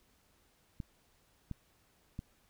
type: clicks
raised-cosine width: 5 ms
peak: -27 dBFS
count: 3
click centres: 0.802 / 1.513 / 2.191 s
effects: pink hiss -70 dBFS RMS until 2.49 s